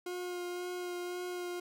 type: tone with vibrato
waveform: 40% pulse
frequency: 356.8 Hz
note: F4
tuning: 37 cents sharp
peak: -36 dBFS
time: 0.06-1.6 s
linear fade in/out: 5 ms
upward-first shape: sine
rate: 1.9 Hz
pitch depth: 14 cents each way
effects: none